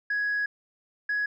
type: tone pair in turn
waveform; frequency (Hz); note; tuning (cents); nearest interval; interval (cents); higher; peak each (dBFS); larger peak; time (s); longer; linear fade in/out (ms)
sine; 1668 / 1674.2; G#6 / G#6; +7 / +13; unison; 6; second; -23; neither; 0.1-0.46 / 1.09-1.26; first; 5
effects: tanh soft clip ceiling -22 dBFS